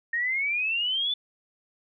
sine exponential sweep, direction up, 1836 to 3520 Hz, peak -24 dBFS, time 0.13-1.14 s, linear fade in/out 5 ms, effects none

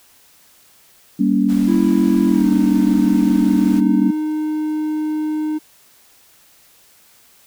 sine chord, G diminished, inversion none, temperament just, 196 / 235.2 / 282.2 Hz, G3 / Bb3 / Db4, 0 / +16 / +31 cents, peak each -17 dBFS, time 1.19-4.11 s, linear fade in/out 10 ms
pink noise, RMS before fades -36 dBFS, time 1.48-3.81 s, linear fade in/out 20 ms
triangle tone with pitch glide, 329.6 to 307.5 Hz, E4 to D#4, 0 to -20 cents, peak -16 dBFS, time 1.67-5.59 s, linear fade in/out 20 ms, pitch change -120 cents, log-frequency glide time 2.29-2.49 s
effects white hiss -51 dBFS RMS until 7.46 s

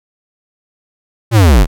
square linear sweep, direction down, 120.7 to 35 Hz, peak -5 dBFS, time 1.31-1.67 s, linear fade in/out 50 ms, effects none

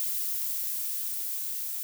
violet noise with level ramp, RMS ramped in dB -30 to -34 dBFS, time 0-1.83 s, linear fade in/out 0 ms, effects none

